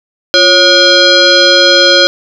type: tone with frequency modulation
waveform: sine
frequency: 2349 Hz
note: D7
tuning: in tune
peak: -3 dBFS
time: 0.34-2.07 s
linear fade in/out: 0 ms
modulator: 899 Hz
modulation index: 2.7
effects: none